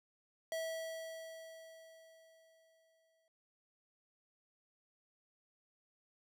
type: tone with exponential decay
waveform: square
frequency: 650 Hz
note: E5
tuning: 24 cents flat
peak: -37 dBFS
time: 0.52-3.28 s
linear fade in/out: 1 ms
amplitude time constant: 600 ms
effects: none